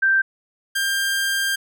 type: tone pair in turn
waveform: sine / sawtooth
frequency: 1568 / 1593.6 Hz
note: G6 / G6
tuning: 0 / +28 cents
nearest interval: unison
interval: 28 cents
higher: second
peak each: -14 / -16 dBFS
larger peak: first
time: 0.02-0.22 / 0.75-1.56 s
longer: second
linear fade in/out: 10 ms
effects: none